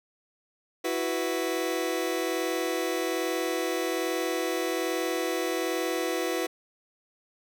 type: chord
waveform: sawtooth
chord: E suspended second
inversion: none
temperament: just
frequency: 329.6 / 370.8 / 494.4 Hz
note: E4 / F#4 / B4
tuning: 0 / +4 / +2 cents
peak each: -27 dBFS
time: 0.84-6.47 s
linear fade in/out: 10 ms
effects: none